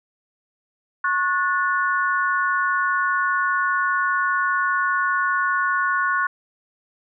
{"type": "tone cluster", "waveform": "sine", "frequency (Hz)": [1095, 1460, 1755], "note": ["C#6", "F#6", "A6"], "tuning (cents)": [-22, -24, -5], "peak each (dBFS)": [-22, -21, -28], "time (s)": [1.04, 6.27], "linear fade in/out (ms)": 5, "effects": []}